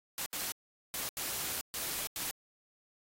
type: noise bursts at uneven times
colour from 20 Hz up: white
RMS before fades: -37 dBFS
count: 6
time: 0.18-0.26 / 0.33-0.52 / 0.94-1.09 / 1.17-1.61 / 1.74-2.07 / 2.16-2.31 s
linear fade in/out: 0 ms
effects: AAC 48 kbps